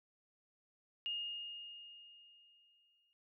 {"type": "tone with exponential decay", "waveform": "sine", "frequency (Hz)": 2843, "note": "F7", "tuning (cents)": 30, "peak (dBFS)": -36, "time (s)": [1.06, 3.13], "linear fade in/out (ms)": 0, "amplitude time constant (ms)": 450, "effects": ["noise-tail reverb RT60 0.1 s tail -25 dB re dry"]}